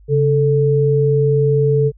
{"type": "tone pair together", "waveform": "sine", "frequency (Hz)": [138.59, 440], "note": ["C#3", "A4"], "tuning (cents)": [0, 0], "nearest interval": "octave + minor sixth", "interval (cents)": 2000, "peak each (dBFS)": -14, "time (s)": [0.08, 1.92], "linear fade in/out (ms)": 50, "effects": ["added 50 Hz sine -42 dBFS peak until 1.97 s"]}